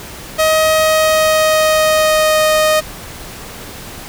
sawtooth tone with pitch glide, 630 to 620.3 Hz, D#5 to D#5, +21 to -5 cents, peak -6 dBFS, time 0.38-2.81 s, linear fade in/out 20 ms, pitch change -26 cents, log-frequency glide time 0.76-2.52 s, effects pink hiss -31 dBFS RMS until 4.08 s

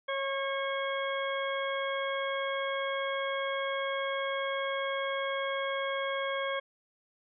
harmonic tone with a mistuned harmonic, 547 Hz, C#5, 23 cents flat, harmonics 1 / 2 / 3 / 4 / 6, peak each -33 / -36 / -38 / -39 / -41 dBFS, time 0.08-6.6 s, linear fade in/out 10 ms, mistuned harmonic 3, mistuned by -21 cents, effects none

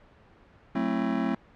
square chord, F# half-diminished seventh, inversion none, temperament just, 185 / 222 / 266.4 / 333 Hz, F#3 / A3 / C4 / E4, 0 / +16 / +31 / +18 cents, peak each -34 / -30 / -30 / -34 dBFS, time 0.75-1.35 s, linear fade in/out 5 ms, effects pink hiss -56 dBFS RMS until 1.55 s + low-pass 2000 Hz 12 dB/octave

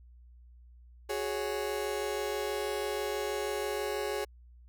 35% pulse chord, F# suspended second, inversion none, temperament just, 370 / 416.2 / 555 Hz, F#4 / G#4 / C#5, 0 / +4 / +2 cents, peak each -37 / -32 / -36 dBFS, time 1.09-4.25 s, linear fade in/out 10 ms, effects added 60 Hz sine -52 dBFS peak until 4.68 s

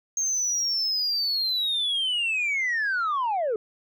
sine linear sweep, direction down, 6440 to 409.7 Hz, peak -21 dBFS, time 0.17-3.56 s, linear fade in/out 2 ms, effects tanh soft clip ceiling -21 dBFS

